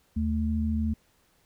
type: tone pair together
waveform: sine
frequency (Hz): 77.78 / 220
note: D#2 / A3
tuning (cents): 0 / 0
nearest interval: octave + tritone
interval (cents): 1800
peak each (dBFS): -27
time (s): 0.16-0.94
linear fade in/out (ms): 10
effects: pink hiss -66 dBFS RMS until 1.45 s